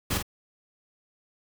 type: noise with echo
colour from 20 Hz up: pink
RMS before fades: -27 dBFS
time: 0.1-0.18 s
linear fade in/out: 10 ms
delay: 47 ms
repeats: 1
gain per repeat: -5 dB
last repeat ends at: 0.227 s
effects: none